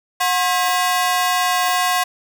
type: ring-modulated tone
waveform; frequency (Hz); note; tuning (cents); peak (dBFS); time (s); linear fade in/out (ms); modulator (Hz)
sawtooth; 899; A5; +37; -9; 0.2-2.04; 10; 172
effects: none